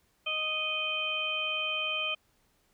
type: harmonic tone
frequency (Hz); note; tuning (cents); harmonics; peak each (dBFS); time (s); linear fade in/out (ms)
622.3; D#5; 0; 1 / 2 / 4 / 5; -40 / -39 / -32 / -33; 0.26-2.15; 10
effects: pink hiss -70 dBFS RMS until 2.73 s